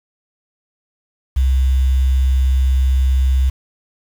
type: tone with quantisation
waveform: sine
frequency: 65.41 Hz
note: C2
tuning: in tune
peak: -11 dBFS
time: 1.36-3.5 s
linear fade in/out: 10 ms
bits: 6
effects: none